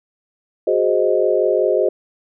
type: chord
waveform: sine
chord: Ab dominant seventh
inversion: third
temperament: equal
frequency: 370 / 415.3 / 523.3 / 622.3 Hz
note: Gb4 / Ab4 / C5 / Eb5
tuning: 0 / 0 / 0 / 0 cents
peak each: -19 dBFS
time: 0.67-1.89 s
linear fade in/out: 5 ms
effects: none